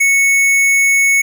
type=tone with hard clipping; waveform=sine; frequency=2210 Hz; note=C#7; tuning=6 cents flat; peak=-10 dBFS; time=0-1.22 s; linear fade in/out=10 ms; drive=17 dB; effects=none